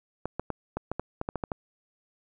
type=clicks; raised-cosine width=1 ms; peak=-16 dBFS; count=11; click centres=0.256 / 0.396 / 0.503 / 0.77 / 0.916 / 0.996 / 1.214 / 1.289 / 1.357 / 1.438 / 1.518 s; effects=none